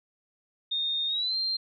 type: tone with pitch glide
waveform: sine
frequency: 3673 to 4171 Hz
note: A#7 to C8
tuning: -26 to -6 cents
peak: -26 dBFS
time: 0.71-1.57 s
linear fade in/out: 10 ms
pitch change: +220 cents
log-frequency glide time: 1.07-1.36 s
effects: none